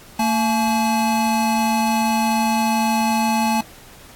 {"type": "tone pair together", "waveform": "square", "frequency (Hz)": [226.5, 856.2], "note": ["A#3", "A5"], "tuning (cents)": [-50, -47], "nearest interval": "octave + major seventh", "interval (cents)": 2303, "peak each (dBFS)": -20, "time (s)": [0.19, 3.61], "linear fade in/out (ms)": 5, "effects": ["pink hiss -44 dBFS RMS until 4.15 s", "AAC 64 kbps"]}